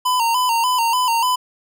square tone with vibrato, 962 Hz, B5, 46 cents flat, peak -16 dBFS, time 0.05-1.36 s, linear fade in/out 10 ms, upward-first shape square, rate 3.4 Hz, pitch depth 74 cents each way, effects none

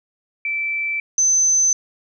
sine tone pair in turn, 2327 / 6137 Hz, D7 / G8, -17 / -38 cents, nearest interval octave + perfect fourth, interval 1679 cents, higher second, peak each -20 / -13 dBFS, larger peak second, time 0.45-1 / 1.18-1.73 s, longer neither, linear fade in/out 2 ms, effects none

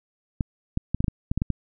clicks, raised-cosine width 5 ms, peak -11 dBFS, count 10, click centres 0.408 / 0.774 / 0.946 / 1.005 / 1.043 / 1.082 / 1.315 / 1.376 / 1.419 / 1.503 s, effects none

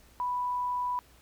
sine tone, 987.8 Hz, B5, in tune, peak -28 dBFS, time 0.2-0.99 s, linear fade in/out 0 ms, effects added 60 Hz sine -59 dBFS peak until 1.21 s + pink hiss -60 dBFS RMS until 1.21 s

